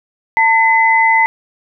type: tone pair together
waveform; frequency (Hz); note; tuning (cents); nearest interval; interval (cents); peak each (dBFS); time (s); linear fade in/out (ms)
sine; 898 / 2027; A5 / B6; +35 / +45; octave + major second; 1410; -11; 0.37-1.26; 0
effects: none